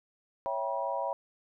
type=chord; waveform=sine; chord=C# half-diminished seventh; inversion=none; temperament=equal with one note detuned; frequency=554.4 / 659.3 / 784 / 964.1 Hz; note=C#5 / E5 / G5 / B5; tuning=0 / 0 / 0 / -42 cents; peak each=-35 / -36 / -37 / -34 dBFS; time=0.46-1.13 s; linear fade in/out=0 ms; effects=none